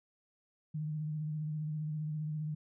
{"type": "tone with vibrato", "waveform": "sine", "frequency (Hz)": 153.2, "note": "D#3", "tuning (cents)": -27, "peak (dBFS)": -34, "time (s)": [0.74, 2.55], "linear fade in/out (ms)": 10, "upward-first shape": "triangle", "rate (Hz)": 15, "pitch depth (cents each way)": 42, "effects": []}